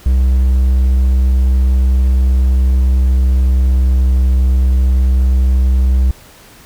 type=tone; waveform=triangle; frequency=64.3 Hz; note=C2; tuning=30 cents flat; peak=-6 dBFS; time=0.06-6.11 s; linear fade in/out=0 ms; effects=pink hiss -41 dBFS RMS until 6.65 s